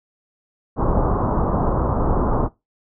pink low-pass noise, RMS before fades -19 dBFS, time 0.76-2.49 s, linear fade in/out 50 ms, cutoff 1200 Hz, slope 48 dB/octave, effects noise-tail reverb RT60 0.2 s tail -19 dB re dry

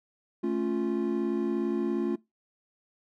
triangle chord, A augmented, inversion none, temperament equal, 220 / 277.2 / 349.2 Hz, A3 / C#4 / E#4, 0 / 0 / 0 cents, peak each -29 / -30 / -27 dBFS, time 0.43-2.16 s, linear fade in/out 10 ms, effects noise-tail reverb RT60 0.2 s tail -21 dB re dry

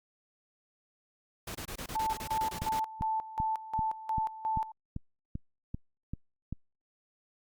pink noise bursts, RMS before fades -40 dBFS, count 13, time 1.47-2.797 s, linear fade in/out 5 ms, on 79 ms, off 25 ms
sine tone with tremolo, 880 Hz, A5, in tune, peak -28 dBFS, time 1.95-4.72 s, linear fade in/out 5 ms, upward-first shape square, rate 2.8 Hz, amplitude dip 80%
click train, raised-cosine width 5 ms, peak -23 dBFS, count 11, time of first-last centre 2.62-6.526 s, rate 2.56 Hz
effects Opus 48 kbps

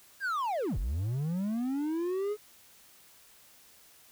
triangle linear two-way sweep, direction down then up, 1661.2 to 38.89 to 428.2 Hz, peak -27 dBFS, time 0.2-2.37 s, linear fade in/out 50 ms, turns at 0.78 s, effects white hiss -58 dBFS RMS until 4.11 s

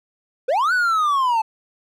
triangle linear two-way sweep, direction up then down, 463 to 1513 to 862 Hz, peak -14 dBFS, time 0.48-1.42 s, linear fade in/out 10 ms, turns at 0.73 s, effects none

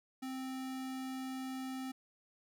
square tone, 261.6 Hz, C4, in tune, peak -40 dBFS, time 0.22-1.92 s, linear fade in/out 10 ms, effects none

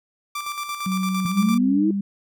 sawtooth tone with tremolo, 1174.7 Hz, D6, in tune, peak -22 dBFS, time 0.35-1.58 s, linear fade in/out 5 ms, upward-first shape square, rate 8.8 Hz, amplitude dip 50%
sine tone with pitch glide, 187.8 to 198.97 Hz, F#3 to G3, +26 to +26 cents, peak -21 dBFS, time 0.86-2.01 s, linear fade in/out 5 ms, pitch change +100 cents, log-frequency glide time 1.47-1.65 s
sine exponential sweep, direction up, 176.6 to 329.6 Hz, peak -17 dBFS, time 1.25-1.91 s, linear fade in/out 5 ms
effects none

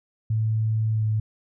sine tone with pitch glide, 110 to 108.42 Hz, A2 to A2, 0 to -25 cents, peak -20 dBFS, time 0.3-1.2 s, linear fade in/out 5 ms, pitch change -25 cents, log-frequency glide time 0.92-1.05 s, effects none

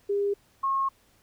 sine tone pair in turn, 403.5 / 1083.8 Hz, G#4 / C#6, -50 / -39 cents, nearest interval octave + perfect fourth, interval 1711 cents, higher second, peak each -23 dBFS, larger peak neither, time 0.09-0.34 / 0.63-0.89 s, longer second, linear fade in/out 10 ms, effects pink hiss -63 dBFS RMS until 1.22 s

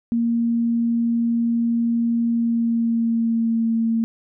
sine tone with pitch glide, 233.1 to 227.3 Hz, A#3 to A#3, 0 to -43 cents, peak -17 dBFS, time 0.12-4.04 s, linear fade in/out 0 ms, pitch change -43 cents, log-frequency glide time 2.28-3.71 s, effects none

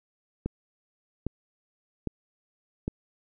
click train, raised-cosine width 3 ms, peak -16 dBFS, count 4, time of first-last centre 0.46-2.879 s, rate 1.24 Hz, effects none

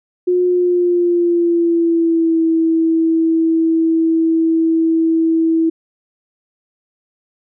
sine tone with pitch glide, 359.6 to 326 Hz, F#4 to E4, -49 to -19 cents, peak -11 dBFS, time 0.27-5.7 s, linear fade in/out 10 ms, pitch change -170 cents, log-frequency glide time 0.45-2.41 s, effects none

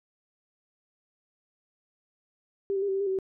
sine tone with pitch steps, 395.4 / 386.1 / 403.1 / 385.1 / 389.4 / 401.8 / 379.9 / 382.7 Hz, G4 / G4 / G4 / G4 / G4 / G4 / F#4 / G4, +15 / -26 / +48 / -31 / -12 / +43 / +46 / -42 cents, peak -25 dBFS, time 2.7-3.188 s, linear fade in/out 0 ms, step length 61 ms, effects none

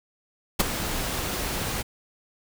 pink noise with ADSR envelope, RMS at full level -17 dBFS, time 0.59-1.83 s, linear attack 14 ms, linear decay 15 ms, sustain -12 dB, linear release 23 ms, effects none

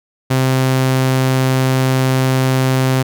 sawtooth tone, 130.81 Hz, C3, in tune, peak -8 dBFS, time 0.3-3.03 s, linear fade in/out 10 ms, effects none

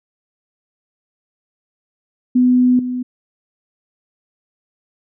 sine tone with level steps, 250 Hz, B3, 21 cents sharp, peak -9 / -19 dBFS, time 2.35-3.03 s, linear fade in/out 10 ms, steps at 2.79 s, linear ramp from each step 2 ms, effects none

